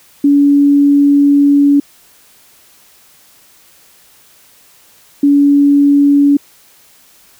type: tone pair in turn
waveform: sine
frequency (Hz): 284.6 / 284.6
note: C#4 / C#4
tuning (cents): +46 / +46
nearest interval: unison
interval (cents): 0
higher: neither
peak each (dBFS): -5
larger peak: neither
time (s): 0.24-1.8 / 5.23-6.37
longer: first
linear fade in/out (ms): 5
effects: white hiss -46 dBFS RMS until 7.39 s